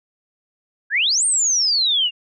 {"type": "exponential two-way sweep", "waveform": "sine", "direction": "up then down", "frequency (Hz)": [1540, 8950, 2762], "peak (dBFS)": -15, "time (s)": [0.9, 2.11], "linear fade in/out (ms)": 50, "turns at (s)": 1.25, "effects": []}